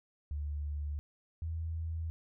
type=tone pair in turn; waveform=sine; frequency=73.42 / 81.51 Hz; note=D2 / E2; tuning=0 / -19 cents; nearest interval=major second; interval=181 cents; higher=second; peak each=-34 / -34 dBFS; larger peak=neither; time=0.31-0.99 / 1.42-2.1 s; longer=neither; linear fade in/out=0 ms; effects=none